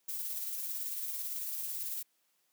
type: noise with tremolo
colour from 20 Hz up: violet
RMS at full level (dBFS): -37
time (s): 0.08-2.03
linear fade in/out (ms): 10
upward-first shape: square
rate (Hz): 18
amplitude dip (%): 25
effects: white hiss -75 dBFS RMS until 2.52 s + high-pass 200 Hz 12 dB/octave